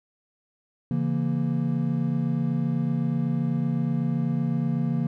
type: chord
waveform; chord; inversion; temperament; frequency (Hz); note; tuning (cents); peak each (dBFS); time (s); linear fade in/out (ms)
triangle; A# diminished; first; just; 139.85 / 167.82 / 233.1; C#3 / E3 / A#3; +16 / +31 / 0; -25; 0.91-5.07; 2
effects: none